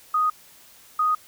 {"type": "tone pair in turn", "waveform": "sine", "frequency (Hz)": [1244.5, 1244.5], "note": ["D#6", "D#6"], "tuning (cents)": [0, 0], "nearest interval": "unison", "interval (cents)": 0, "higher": "neither", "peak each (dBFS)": -18, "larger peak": "neither", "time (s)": [[0.14, 0.3], [0.99, 1.15]], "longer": "neither", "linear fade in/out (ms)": 5, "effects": ["white hiss -51 dBFS RMS until 1.27 s"]}